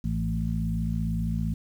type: harmonic tone with a mistuned harmonic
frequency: 55.3 Hz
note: A1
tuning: 9 cents sharp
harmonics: 1 / 2 / 3 / 4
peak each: -30 / -32 / -29 / -32 dBFS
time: 0.04-1.54 s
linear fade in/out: 5 ms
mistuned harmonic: 2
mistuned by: -35 cents
effects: 9-bit